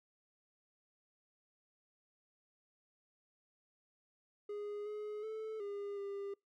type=tone with pitch steps; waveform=triangle; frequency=413.5 / 421.3 / 437.6 / 404.7 / 399.4 Hz; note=G#4 / G#4 / A4 / G#4 / G4; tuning=-8 / +25 / -9 / -45 / +32 cents; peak=-38 dBFS; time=4.49-6.34 s; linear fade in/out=5 ms; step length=370 ms; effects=noise-tail reverb RT60 0.2 s tail -26 dB re dry